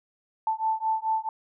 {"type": "beating tone pair", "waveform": "sine", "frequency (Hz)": [880, 884.6], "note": ["A5", "A5"], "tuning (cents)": [0, 9], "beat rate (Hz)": 4.6, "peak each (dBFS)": -27, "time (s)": [0.47, 1.29], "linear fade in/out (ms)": 2, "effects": []}